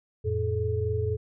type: tone cluster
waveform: sine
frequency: 87.7 / 111.5 / 429.8 Hz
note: F2 / A2 / A4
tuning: +8 / +23 / -41 cents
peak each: -29 dBFS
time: 0.24-1.17 s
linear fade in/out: 20 ms
effects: none